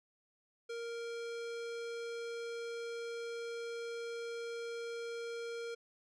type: tone with low-pass filter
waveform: square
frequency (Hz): 466.2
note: A#4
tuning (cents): 0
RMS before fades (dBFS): -42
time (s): 0.69-5.75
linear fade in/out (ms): 10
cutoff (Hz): 6100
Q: 0.88
effects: none